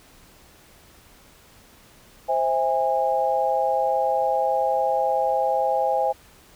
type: chord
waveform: sine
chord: C augmented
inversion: none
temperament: just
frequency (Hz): 523.3 / 654.1 / 817.6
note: C5 / E5 / G#5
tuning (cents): 0 / -14 / -27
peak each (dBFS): -24 / -25 / -22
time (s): 2.28-6.13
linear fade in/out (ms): 20
effects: pink hiss -52 dBFS RMS until 6.55 s